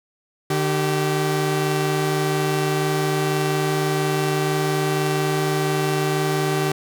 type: tone pair together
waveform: sawtooth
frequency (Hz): 150.2 / 386.4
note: D3 / G4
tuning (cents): +39 / -25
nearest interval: octave + major third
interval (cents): 1636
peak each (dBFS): -18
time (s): 0.5-6.72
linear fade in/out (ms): 5
effects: none